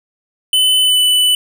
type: tone with pitch glide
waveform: square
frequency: 3020 to 2987 Hz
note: F#7 to F#7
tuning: +35 to +16 cents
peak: -10 dBFS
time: 0.53-1.35 s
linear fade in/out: 2 ms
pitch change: -19 cents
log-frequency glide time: 0.8-1.01 s
effects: none